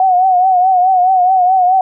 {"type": "tone with vibrato", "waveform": "sine", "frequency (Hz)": 740, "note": "F#5", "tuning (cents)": 0, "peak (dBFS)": -7, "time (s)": [0, 1.81], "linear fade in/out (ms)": 2, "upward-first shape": "triangle", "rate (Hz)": 4.7, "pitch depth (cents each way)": 75, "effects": []}